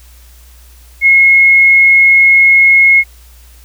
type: tone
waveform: sine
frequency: 2166 Hz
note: C#7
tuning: 41 cents flat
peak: -3 dBFS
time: 1.01-3.04 s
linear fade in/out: 50 ms
effects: added 60 Hz sine -37 dBFS peak until 3.64 s + white hiss -45 dBFS RMS until 3.64 s